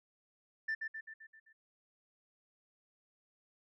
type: tone with echo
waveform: sine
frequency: 1774 Hz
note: A6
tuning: 14 cents sharp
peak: -31 dBFS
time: 0.68-0.75 s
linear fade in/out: 10 ms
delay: 130 ms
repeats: 6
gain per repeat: -5 dB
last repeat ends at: 1.53 s
effects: tanh soft clip ceiling -31 dBFS